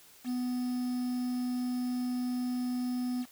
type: tone with quantisation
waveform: triangle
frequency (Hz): 248.8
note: B3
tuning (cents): +13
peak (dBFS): -28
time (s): 0.24-3.26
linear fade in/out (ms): 50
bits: 8
effects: white hiss -57 dBFS RMS until 3.31 s